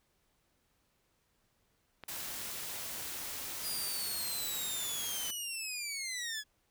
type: clicks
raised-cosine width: 0.3 ms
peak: -29 dBFS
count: 2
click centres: 2.037 / 2.415 s
type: noise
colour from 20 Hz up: white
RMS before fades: -41 dBFS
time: 2.08-5.31 s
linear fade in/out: 5 ms
type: linear sweep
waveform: 15% pulse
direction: down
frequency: 4932 to 1668 Hz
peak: -30 dBFS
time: 3.62-6.44 s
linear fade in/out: 50 ms
effects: pink hiss -75 dBFS RMS until 6.7 s